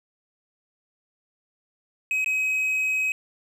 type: tone with dropouts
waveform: triangle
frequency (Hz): 2538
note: D#7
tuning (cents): +34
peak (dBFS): -20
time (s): 2.11-3.12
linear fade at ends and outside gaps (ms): 1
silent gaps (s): 2.245-2.26
effects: none